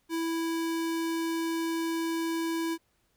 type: tone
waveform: square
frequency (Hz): 329.6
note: E4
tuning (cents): 0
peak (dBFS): -29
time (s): 0.09-2.78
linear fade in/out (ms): 50
effects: pink hiss -72 dBFS RMS until 3.16 s